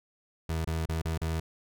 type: tone with dropouts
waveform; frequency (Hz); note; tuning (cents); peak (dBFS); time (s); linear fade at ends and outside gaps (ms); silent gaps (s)
30% pulse; 81; E2; -30; -26; 0.49-1.4; 5; 0.648-0.673 / 0.859-0.889 / 1.018-1.052 / 1.178-1.215
effects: none